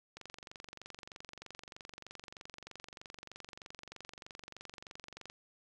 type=click train; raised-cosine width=0.2 ms; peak=-30 dBFS; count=120; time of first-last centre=0.17-5.299 s; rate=23.2 Hz; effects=none